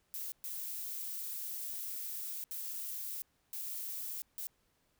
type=noise bursts at uneven times; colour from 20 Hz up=violet; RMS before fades=-41 dBFS; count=5; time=0.14-0.32 / 0.44-2.44 / 2.51-3.22 / 3.53-4.22 / 4.38-4.47 s; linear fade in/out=0 ms; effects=pink hiss -75 dBFS RMS until 4.99 s